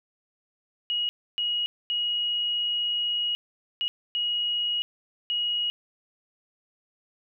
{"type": "tone bursts at uneven times", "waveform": "sine", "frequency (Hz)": 2896, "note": "F#7", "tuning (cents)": -38, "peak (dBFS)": -24, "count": 6, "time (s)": [[0.9, 1.09], [1.38, 1.66], [1.9, 3.35], [3.81, 3.88], [4.15, 4.82], [5.3, 5.7]], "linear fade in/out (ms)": 0, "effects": []}